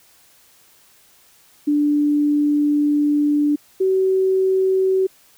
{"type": "tone pair in turn", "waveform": "sine", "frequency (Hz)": [293.7, 379.1], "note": ["D4", "F#4"], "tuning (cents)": [0, 42], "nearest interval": "major third", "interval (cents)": 442, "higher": "second", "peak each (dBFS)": -14, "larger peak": "neither", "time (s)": [[1.67, 3.56], [3.8, 5.07]], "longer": "first", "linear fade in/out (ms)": 10, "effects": ["white hiss -53 dBFS RMS until 5.37 s"]}